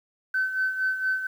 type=tone with tremolo; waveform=sine; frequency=1527 Hz; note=G6; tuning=46 cents flat; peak=-20 dBFS; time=0.34-1.27 s; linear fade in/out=5 ms; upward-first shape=sine; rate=4.3 Hz; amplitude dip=65%; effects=tanh soft clip ceiling -17 dBFS + 9-bit